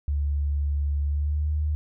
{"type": "tone with pitch glide", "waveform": "sine", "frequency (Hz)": [72, 75.62], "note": ["D2", "D#2"], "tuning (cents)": [-34, -49], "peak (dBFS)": -22, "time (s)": [0.08, 1.75], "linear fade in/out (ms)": 0, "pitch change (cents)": 85, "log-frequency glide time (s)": [1.04, 1.51], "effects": []}